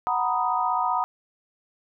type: chord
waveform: sine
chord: B major seventh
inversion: second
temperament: equal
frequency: 740 / 932.3 / 987.8 / 1244.5 Hz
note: F#5 / A#5 / B5 / D#6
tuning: 0 / 0 / 0 / 0 cents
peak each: -27 dBFS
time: 0.07-1.04 s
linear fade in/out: 0 ms
effects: none